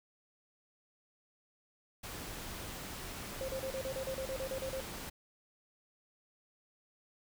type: noise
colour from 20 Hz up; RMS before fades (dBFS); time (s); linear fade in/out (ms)
pink; -44; 2.03-5.1; 10
type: tone bursts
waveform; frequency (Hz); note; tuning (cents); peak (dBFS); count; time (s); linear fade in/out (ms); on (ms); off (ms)
sine; 530; C5; +22; -36; 13; 3.41-4.803; 0; 73; 37
effects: none